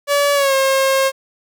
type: tone with pitch glide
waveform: sawtooth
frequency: 572 to 536.8 Hz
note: D5 to C5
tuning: -46 to +44 cents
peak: -9 dBFS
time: 0.07-1.12 s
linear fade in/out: 50 ms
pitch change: -110 cents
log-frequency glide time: 0.34-0.54 s
effects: none